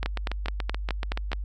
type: two click trains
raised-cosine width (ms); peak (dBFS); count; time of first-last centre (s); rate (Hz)
0.3; -14 / -12; 10 / 7; 0.03-1.318 / 0.06-1.331; 6.99 / 4.72
effects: added 50 Hz sine -29 dBFS peak until 1.44 s